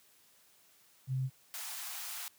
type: tone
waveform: sine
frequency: 131.1 Hz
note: C3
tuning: 4 cents sharp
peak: -30 dBFS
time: 1.07-1.3 s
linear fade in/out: 50 ms
type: high-pass noise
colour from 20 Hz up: white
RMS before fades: -42 dBFS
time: 1.54-2.28 s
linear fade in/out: 0 ms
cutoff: 660 Hz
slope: 96 dB/octave
effects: white hiss -65 dBFS RMS until 2.38 s + high-pass 80 Hz 12 dB/octave